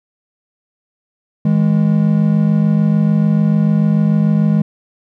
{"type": "tone pair together", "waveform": "triangle", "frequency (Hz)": [160, 206.8], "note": ["D#3", "G#3"], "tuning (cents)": [49, -7], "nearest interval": "major third", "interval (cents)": 444, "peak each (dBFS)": -11, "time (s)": [1.45, 4.62], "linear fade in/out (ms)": 5, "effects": []}